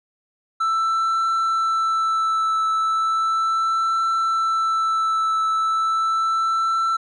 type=tone with vibrato; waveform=triangle; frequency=1325 Hz; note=E6; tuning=9 cents sharp; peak=-16 dBFS; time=0.6-6.97 s; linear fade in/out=10 ms; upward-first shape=triangle; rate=0.36 Hz; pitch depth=16 cents each way; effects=resampled to 22050 Hz